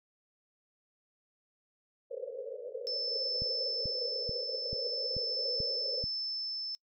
pink band-pass noise, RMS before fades -41 dBFS, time 2.1-6.04 s, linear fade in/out 20 ms, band 450 to 550 Hz, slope 96 dB/octave
sine tone with tremolo, 5274 Hz, E8, in tune, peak -31 dBFS, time 2.87-6.75 s, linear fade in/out 0 ms, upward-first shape triangle, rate 0.46 Hz, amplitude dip 40%
click train, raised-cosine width 5 ms, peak -28 dBFS, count 7, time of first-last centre 3.42-6.04 s, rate 2.29 Hz
effects noise-tail reverb RT60 0.1 s tail -25 dB re dry

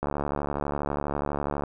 click train, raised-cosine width 1 ms, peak -14 dBFS, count 117, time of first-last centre 0.03-1.637 s, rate 72.2 Hz, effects none

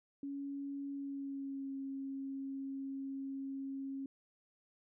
sine tone with pitch glide, 279.6 to 271.6 Hz, C#4 to C#4, +15 to -35 cents, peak -39 dBFS, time 0.23-4.06 s, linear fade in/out 2 ms, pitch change -50 cents, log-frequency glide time 0.92-1.75 s, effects none

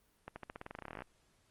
accelerating click train, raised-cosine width 0.5 ms, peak -28 dBFS, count 20, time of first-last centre 0.28-1.021 s, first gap 80 ms, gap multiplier 0.91, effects pink hiss -72 dBFS RMS until 1.5 s + Opus 32 kbps

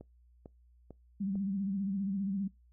click train, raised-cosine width 2 ms, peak -34 dBFS, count 4, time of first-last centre 0.01-1.355 s, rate 2.23 Hz
sine tone with vibrato, 196 Hz, G3, in tune, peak -31 dBFS, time 1.2-2.48 s, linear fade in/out 10 ms, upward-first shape sine, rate 15 Hz, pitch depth 77 cents each way
effects noise-tail reverb RT60 0.2 s tail -24 dB re dry + added 60 Hz sine -60 dBFS peak until 2.72 s

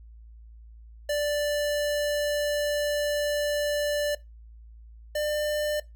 square tone pair in turn, 587.3 / 597.6 Hz, D5 / D5, 0 / +30 cents, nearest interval unison, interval 30 cents, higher second, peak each -25 / -26 dBFS, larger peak first, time 1.09-4.15 / 5.15-5.8 s, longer first, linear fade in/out 5 ms, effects noise-tail reverb RT60 0.2 s tail -20 dB re dry + added 56 Hz sine -45 dBFS peak until 5.95 s

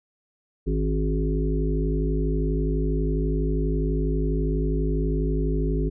harmonic tone with a mistuned harmonic, 52.2 Hz, G#1, 10 cents sharp, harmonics 1 / 3 / 5 / 7 / 8, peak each -23 / -28 / -30 / -31 / -32 dBFS, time 0.66-5.9 s, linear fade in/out 20 ms, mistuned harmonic 5, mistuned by +39 cents, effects none

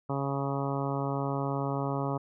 harmonic tone, 138.59 Hz, C#3, in tune, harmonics 1 / 2 / 3 / 4 / 5 / 6 / 7 / 8 / 9, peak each -32 / -35 / -37 / -38 / -39 / -40 / -40 / -41 / -42 dBFS, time 0.09-2.18 s, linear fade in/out 10 ms, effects none

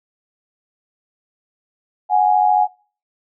sine tone pair together, 736.8 / 830.6 Hz, F#5 / G#5, -7 / 0 cents, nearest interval major second, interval 207 cents, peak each -14 dBFS, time 2.09-2.68 s, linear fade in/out 50 ms, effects noise-tail reverb RT60 0.4 s tail -24 dB re dry

